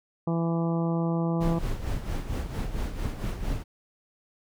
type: harmonic tone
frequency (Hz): 166.9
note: E3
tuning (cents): +22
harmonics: 1 / 2 / 3 / 4 / 5 / 6 / 7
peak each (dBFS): -25 / -31 / -35 / -37 / -39 / -41 / -42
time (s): 0.27-1.59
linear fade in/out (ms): 5
type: noise with tremolo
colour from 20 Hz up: brown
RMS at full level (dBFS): -28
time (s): 1.4-3.64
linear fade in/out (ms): 20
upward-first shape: sine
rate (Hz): 4.4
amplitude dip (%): 60
effects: none